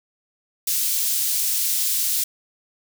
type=high-pass noise; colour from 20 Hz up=white; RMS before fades=-22 dBFS; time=0.67-2.24 s; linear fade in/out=5 ms; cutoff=4300 Hz; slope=12 dB/octave; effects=none